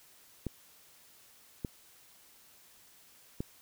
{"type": "clicks", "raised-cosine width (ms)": 3, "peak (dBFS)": -21, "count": 3, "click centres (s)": [0.467, 1.648, 3.405], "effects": ["white hiss -60 dBFS RMS until 3.61 s"]}